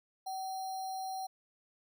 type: tone with sample-and-hold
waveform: sine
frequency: 759 Hz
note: F#5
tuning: 44 cents sharp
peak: -36 dBFS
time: 0.26-1.27 s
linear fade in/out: 10 ms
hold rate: 4900 Hz
effects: none